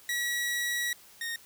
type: tone pair in turn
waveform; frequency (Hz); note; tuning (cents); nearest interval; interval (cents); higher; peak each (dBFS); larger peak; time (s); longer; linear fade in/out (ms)
sawtooth; 1926 / 1852.5; B6 / A#6; -44 / -11; minor second; 67; first; -25 / -29; first; 0.09-0.93 / 1.21-1.36; first; 2
effects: white hiss -55 dBFS RMS until 1.45 s